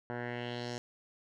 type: tone with low-pass filter sweep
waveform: 10% pulse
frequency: 121 Hz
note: B2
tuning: 35 cents flat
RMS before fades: -39 dBFS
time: 0.1-0.78 s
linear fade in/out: 0 ms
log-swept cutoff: 1300 to 6300 Hz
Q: 2.6
effects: none